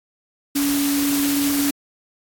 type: tone in noise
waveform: sine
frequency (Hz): 283.3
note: C#4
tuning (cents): +38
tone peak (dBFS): -18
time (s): 0.55-1.71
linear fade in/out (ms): 10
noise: white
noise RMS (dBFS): -25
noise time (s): 0.55-1.71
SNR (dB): +4
effects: AAC 64 kbps